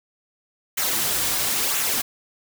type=noise with flanger; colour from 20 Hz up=white; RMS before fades=-23 dBFS; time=0.77-2.02 s; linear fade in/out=10 ms; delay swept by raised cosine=0.2 to 4.8 ms; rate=0.99 Hz; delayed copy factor=-0.5; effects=none